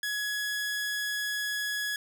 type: tone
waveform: sawtooth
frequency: 1681 Hz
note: G#6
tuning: 20 cents sharp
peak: -26 dBFS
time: 0.03-1.96 s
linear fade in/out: 2 ms
effects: none